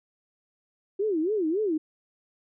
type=tone with vibrato; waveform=sine; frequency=367.7 Hz; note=F#4; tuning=11 cents flat; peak=-23 dBFS; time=0.99-1.78 s; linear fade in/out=10 ms; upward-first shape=sine; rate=3.6 Hz; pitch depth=300 cents each way; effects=none